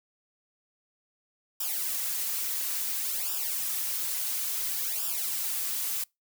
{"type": "noise with flanger", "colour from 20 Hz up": "blue", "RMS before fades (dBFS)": -31, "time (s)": [1.6, 6.04], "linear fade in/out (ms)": 5, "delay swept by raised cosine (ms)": [0.47, 5.67], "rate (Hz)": 0.58, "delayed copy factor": -0.9, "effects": ["noise-tail reverb RT60 0.2 s tail -26 dB re dry"]}